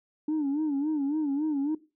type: tone with vibrato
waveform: sine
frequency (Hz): 293.7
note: D4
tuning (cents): 0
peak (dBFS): -23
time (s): 0.28-1.75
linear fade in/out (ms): 5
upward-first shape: sine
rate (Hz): 3.6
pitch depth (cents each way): 120
effects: noise-tail reverb RT60 0.3 s tail -19 dB re dry + tanh soft clip ceiling -23 dBFS